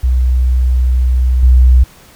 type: tone with level steps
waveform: sine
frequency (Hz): 62.8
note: B1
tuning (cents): +30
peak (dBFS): -8 / -3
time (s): 0.03-1.84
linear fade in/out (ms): 10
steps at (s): 1.43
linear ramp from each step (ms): 2
effects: pink hiss -42 dBFS RMS until 2.15 s